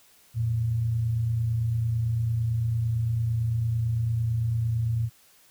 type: tone pair together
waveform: sine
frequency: 86.38 / 115.3 Hz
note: F2 / A#2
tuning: -18 / -19 cents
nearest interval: perfect fourth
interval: 499 cents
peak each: -34 / -23 dBFS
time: 0.34-5.1 s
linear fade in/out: 50 ms
effects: white hiss -58 dBFS RMS until 5.5 s